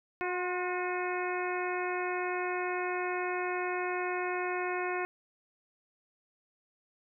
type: harmonic tone with a mistuned harmonic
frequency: 361.8 Hz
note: F#4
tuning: 39 cents flat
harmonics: 1 / 2 / 3 / 4 / 5 / 6 / 7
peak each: -34 / -37 / -39 / -40 / -41 / -42 / -42 dBFS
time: 0.21-5.05 s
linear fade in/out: 0 ms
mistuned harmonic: 3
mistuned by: -33 cents
effects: none